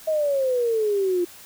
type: exponential sweep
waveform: sine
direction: down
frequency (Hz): 640 to 345.7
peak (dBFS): -19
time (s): 0.07-1.25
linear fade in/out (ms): 10
effects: white hiss -45 dBFS RMS until 1.45 s